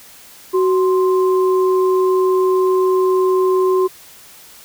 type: tone pair together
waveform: sine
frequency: 373.3 / 1046.5 Hz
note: F#4 / C6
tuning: +15 / 0 cents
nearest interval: octave + tritone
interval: 1785 cents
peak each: -12 / -21 dBFS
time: 0.53-3.88 s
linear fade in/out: 20 ms
effects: white hiss -42 dBFS RMS until 4.64 s